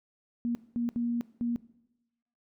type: tone bursts at uneven times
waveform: sine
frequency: 237 Hz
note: A#3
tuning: 29 cents sharp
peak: -27 dBFS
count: 4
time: 0.45-0.55 / 0.76-0.89 / 0.96-1.21 / 1.41-1.56 s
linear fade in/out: 0 ms
effects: noise-tail reverb RT60 0.9 s tail -18 dB re dry